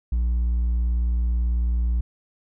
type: tone with hard clipping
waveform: triangle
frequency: 59.1 Hz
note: A#1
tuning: 24 cents sharp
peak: -18 dBFS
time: 0.12-2.01 s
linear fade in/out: 5 ms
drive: 1 dB
effects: none